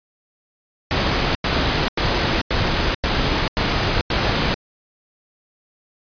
pink noise bursts, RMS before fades -19 dBFS, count 7, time 0.91-4.542 s, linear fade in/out 0 ms, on 440 ms, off 92 ms, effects resampled to 11025 Hz

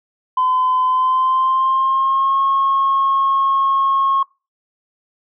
sine tone with pitch glide, 1020 to 1086.9 Hz, C6 to C#6, -44 to -34 cents, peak -12 dBFS, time 0.37-4.23 s, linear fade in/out 5 ms, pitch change +110 cents, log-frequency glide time 0.85-2.41 s, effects noise-tail reverb RT60 0.3 s tail -24 dB re dry + tanh soft clip ceiling -9 dBFS

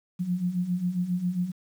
sine beating tone pair, 173.9 / 181.3 Hz, F3 / F#3, -7 / -35 cents, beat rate 7.4 Hz, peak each -31 / -26 dBFS, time 0.19-1.52 s, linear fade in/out 20 ms, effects 9-bit

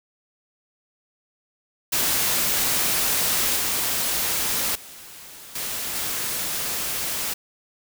white noise with level steps, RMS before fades -22 / -24 / -42 / -29 / -27 dBFS, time 1.92-7.34 s, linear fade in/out 10 ms, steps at 3.56 / 4.75 / 5.55 / 5.95 s, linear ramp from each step 5 ms, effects none

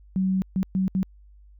sine tone bursts at uneven times, 188.9 Hz, F#3, 36 cents sharp, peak -20 dBFS, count 4, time 0.16-0.42 / 0.56-0.63 / 0.75-0.88 / 0.95-1.03 s, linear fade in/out 0 ms, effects added 50 Hz sine -48 dBFS peak until 1.59 s

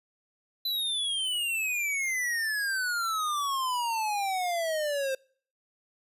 square exponential sweep, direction down, 4029 to 523.3 Hz, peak -28 dBFS, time 0.65-5.15 s, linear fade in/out 5 ms, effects noise-tail reverb RT60 0.5 s tail -26 dB re dry + resampled to 32000 Hz

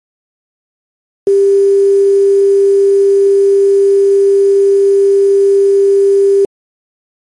sine tone with quantisation, 396 Hz, G4, 18 cents sharp, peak -5 dBFS, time 1.27-6.45 s, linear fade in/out 2 ms, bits 5, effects MP3 48 kbps

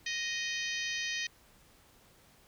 harmonic tone with a mistuned harmonic, 622.3 Hz, D#5, in tune, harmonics 3 / 4 / 5 / 6 / 7 / 8 / 9 / 10, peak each -37 / -39 / -41 / -43 / -44 / -45 / -46 / -47 dBFS, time 0.06-1.27 s, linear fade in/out 5 ms, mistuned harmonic 9, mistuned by +72 cents, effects pink hiss -62 dBFS RMS until 2.47 s

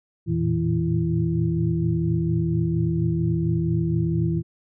sine tone cluster, 84.6 / 112.1 / 116.4 / 163.1 / 335.8 Hz, E2 / A2 / A#2 / E3 / E4, +45 / +33 / -2 / -18 / +32 cents, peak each -30 / -31 / -26 / -22 / -28 dBFS, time 0.26-4.43 s, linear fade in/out 50 ms, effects none

